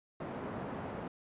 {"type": "band-pass noise", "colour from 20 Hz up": "pink", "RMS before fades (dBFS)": -41, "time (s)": [0.2, 1.08], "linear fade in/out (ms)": 5, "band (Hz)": [130, 1100], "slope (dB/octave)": 12, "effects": ["resampled to 8000 Hz"]}